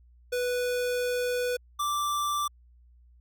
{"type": "tone pair in turn", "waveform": "square", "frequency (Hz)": [493.1, 1172.8], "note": ["B4", "D6"], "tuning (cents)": [-3, -3], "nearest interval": "octave + minor third", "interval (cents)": 1500, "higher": "second", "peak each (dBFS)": -27, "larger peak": "neither", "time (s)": [[0.32, 1.57], [1.79, 2.48]], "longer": "first", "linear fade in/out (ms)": 10, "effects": ["added 60 Hz sine -54 dBFS peak until 3.2 s"]}